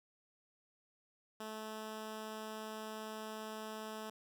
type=tone; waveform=10% pulse; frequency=217.4 Hz; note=A3; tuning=21 cents flat; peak=-35 dBFS; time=1.4-4.1 s; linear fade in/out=5 ms; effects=none